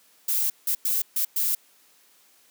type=noise bursts at uneven times; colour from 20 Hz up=violet; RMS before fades=-24 dBFS; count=5; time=0.28-0.5 / 0.67-0.75 / 0.85-1.02 / 1.16-1.25 / 1.36-1.55 s; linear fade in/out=5 ms; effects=white hiss -59 dBFS RMS until 2.5 s + high-pass 200 Hz 12 dB/octave